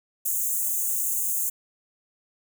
white high-pass noise, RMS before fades -26 dBFS, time 0.25-1.5 s, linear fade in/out 10 ms, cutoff 6400 Hz, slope 96 dB/octave, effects none

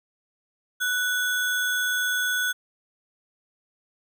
sine tone with sample-and-hold, 1482 Hz, F#6, 2 cents sharp, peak -22 dBFS, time 0.8-2.53 s, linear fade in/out 20 ms, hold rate 4900 Hz, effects none

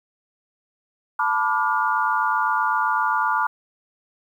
sine chord, B half-diminished seventh, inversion third, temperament equal with one note detuned, 880 / 987.8 / 1174.7 / 1423.8 Hz, A5 / B5 / D6 / F6, 0 / 0 / 0 / +33 cents, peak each -24 dBFS, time 1.19-3.47 s, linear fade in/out 5 ms, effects 9-bit

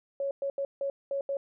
sine tone bursts at uneven times, 554.4 Hz, C#5, in tune, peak -28 dBFS, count 6, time 0.2-0.31 / 0.42-0.5 / 0.58-0.65 / 0.81-0.9 / 1.11-1.21 / 1.29-1.37 s, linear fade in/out 2 ms, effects none

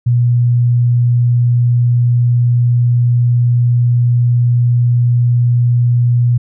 sine tone, 121 Hz, B2, 35 cents flat, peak -8 dBFS, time 0.06-6.38 s, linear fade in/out 10 ms, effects none

